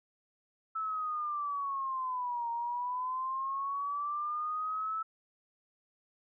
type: linear two-way sweep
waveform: sine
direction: down then up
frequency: 1315 to 930 to 1315 Hz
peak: -32 dBFS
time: 0.75-5.03 s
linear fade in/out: 10 ms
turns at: 2.5 s
effects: none